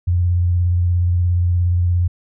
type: tone with vibrato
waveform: sine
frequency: 88.1 Hz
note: F2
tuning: 16 cents sharp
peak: -13 dBFS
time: 0.07-2.08 s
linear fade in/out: 10 ms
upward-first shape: triangle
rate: 17 Hz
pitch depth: 36 cents each way
effects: none